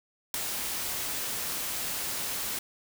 white noise with ADSR envelope, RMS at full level -25 dBFS, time 0.34-2.59 s, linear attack 3 ms, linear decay 4 ms, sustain -8 dB, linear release 5 ms, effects none

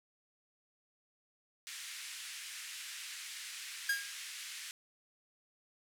pink band-pass noise, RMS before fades -46 dBFS, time 1.67-4.71 s, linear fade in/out 0 ms, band 1800 to 11000 Hz, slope 24 dB/octave
45% pulse tone with exponential decay, 1627 Hz, G#6, 36 cents flat, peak -27 dBFS, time 3.89-4.16 s, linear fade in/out 5 ms, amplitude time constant 58 ms
effects none

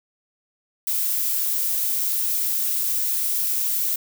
violet noise, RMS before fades -23 dBFS, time 0.87-3.96 s, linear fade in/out 5 ms, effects none

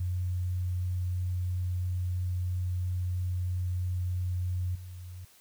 sine tone with level steps, 90.3 Hz, F#2, 42 cents flat, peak -28 / -40 dBFS, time 0-5.25 s, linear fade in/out 5 ms, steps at 4.75 s, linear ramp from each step 5 ms, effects white hiss -59 dBFS RMS until 5.4 s

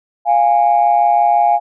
sine tone pair together, 698.5 / 824.4 Hz, F5 / G#5, 0 / -13 cents, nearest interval minor third, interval 287 cents, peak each -11 dBFS, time 0.25-1.6 s, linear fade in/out 50 ms, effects tanh soft clip ceiling -3 dBFS

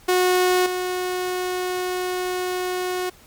sawtooth tone with level steps, 364.7 Hz, F#4, 25 cents flat, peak -12 / -19 dBFS, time 0.08-3.1 s, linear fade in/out 10 ms, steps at 0.66 s, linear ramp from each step 2 ms, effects pink hiss -50 dBFS RMS until 3.26 s + MP3 96 kbps

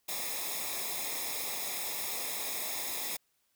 white noise with comb filter, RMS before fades -36 dBFS, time 0.08-3.17 s, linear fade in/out 10 ms, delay 0.67 ms, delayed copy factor -0.75, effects white hiss -75 dBFS RMS until 3.55 s

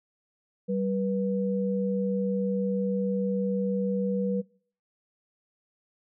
sine tone pair together, 193.19 / 486.8 Hz, G3 / B4, -25 / -25 cents, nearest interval octave + major third, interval 1600 cents, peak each -27 / -29 dBFS, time 0.68-4.42 s, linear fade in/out 20 ms, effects noise-tail reverb RT60 0.5 s tail -23 dB re dry

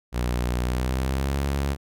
sawtooth tone with pitch glide, 60.9 to 69.55 Hz, B1 to C#2, -24 to +6 cents, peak -19 dBFS, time 0.12-1.77 s, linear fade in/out 50 ms, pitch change +230 cents, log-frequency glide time 0.62-1.38 s, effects none

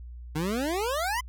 25% pulse exponential sweep, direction up, 146.83 to 1039 Hz, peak -23 dBFS, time 0.35-1.21 s, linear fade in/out 10 ms, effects added 60 Hz sine -39 dBFS peak until 1.28 s

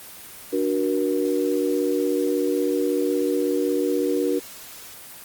sine chord, D augmented, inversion none, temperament equal with one note detuned, 293.7 / 370 / 475.4 Hz, D4 / F#4 / A#4, 0 / 0 / +34 cents, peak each -24 dBFS, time 0.52-4.4 s, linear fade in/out 20 ms, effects white hiss -41 dBFS RMS until 5.24 s + Opus 24 kbps

